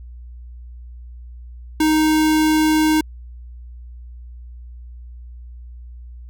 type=tone; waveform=square; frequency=311 Hz; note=D#4; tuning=1 cent flat; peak=-14 dBFS; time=1.8-3.01 s; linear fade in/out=5 ms; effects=added 60 Hz sine -34 dBFS peak until 6.29 s